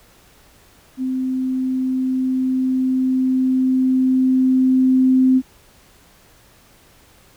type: tone with level ramp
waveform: sine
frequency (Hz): 259.1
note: C4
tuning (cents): -17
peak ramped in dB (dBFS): -19 to -10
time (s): 0.97-5.42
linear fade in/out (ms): 50
effects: pink hiss -51 dBFS RMS until 7.36 s